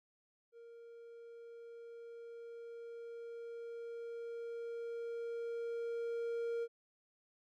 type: tone with level ramp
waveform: triangle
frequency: 466.2 Hz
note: A#4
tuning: in tune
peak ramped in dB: -51 to -33 dBFS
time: 0.52-6.68 s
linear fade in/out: 50 ms
effects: none